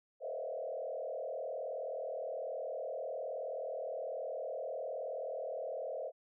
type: tone with frequency modulation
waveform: sine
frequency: 580 Hz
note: D5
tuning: 22 cents flat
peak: -37 dBFS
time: 0.2-6.12 s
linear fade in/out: 50 ms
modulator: 39.4 Hz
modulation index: 2.4
effects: none